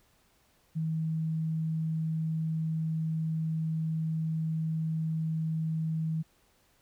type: tone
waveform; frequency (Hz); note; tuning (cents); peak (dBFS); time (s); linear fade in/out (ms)
sine; 159.8; D#3; +47; -28; 0.75-6.23; 20
effects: pink hiss -67 dBFS RMS until 6.81 s